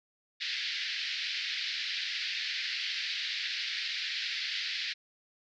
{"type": "band-pass noise", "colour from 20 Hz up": "white", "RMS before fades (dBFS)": -35, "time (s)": [0.4, 4.94], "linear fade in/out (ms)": 20, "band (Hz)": [1700, 4800], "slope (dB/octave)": 48, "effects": []}